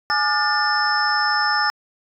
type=tone cluster; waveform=sine; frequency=842 / 1198 / 1431 / 1778 / 5260 Hz; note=G#5 / D6 / F6 / A6 / E8; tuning=+24 / +34 / +42 / +18 / -5 cents; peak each=-23 dBFS; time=0.1-1.7 s; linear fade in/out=0 ms; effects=tanh soft clip ceiling -5 dBFS